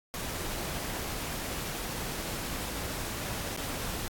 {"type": "noise with dropouts", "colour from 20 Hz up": "pink", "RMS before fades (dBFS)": -36, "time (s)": [0.14, 4.08], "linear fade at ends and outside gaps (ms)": 0, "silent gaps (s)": [3.564, 3.574], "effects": ["AAC 64 kbps"]}